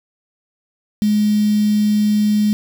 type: tone with quantisation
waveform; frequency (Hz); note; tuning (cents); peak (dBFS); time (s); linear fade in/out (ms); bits
sine; 210; G#3; +19; -12; 1.02-2.53; 0; 5
effects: none